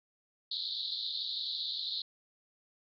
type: band-pass noise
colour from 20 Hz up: pink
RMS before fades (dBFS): -37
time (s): 0.51-2.02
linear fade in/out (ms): 5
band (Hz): 3600 to 4400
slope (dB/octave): 96
effects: none